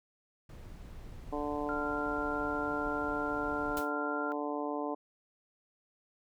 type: noise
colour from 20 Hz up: brown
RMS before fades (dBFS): -47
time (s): 0.49-3.81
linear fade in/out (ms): 5
type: harmonic tone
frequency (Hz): 146.83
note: D3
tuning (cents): 0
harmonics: 2 / 3 / 4 / 5 / 6 / 7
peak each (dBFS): -37 / -39 / -40 / -41 / -42 / -42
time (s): 1.32-4.95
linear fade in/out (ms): 10
type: tone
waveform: sine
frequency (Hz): 1386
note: F6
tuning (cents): -14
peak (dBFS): -36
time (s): 1.69-4.32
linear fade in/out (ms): 0
type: noise with exponential decay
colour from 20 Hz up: white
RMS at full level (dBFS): -39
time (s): 3.77-3.92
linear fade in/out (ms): 0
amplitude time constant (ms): 31
effects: none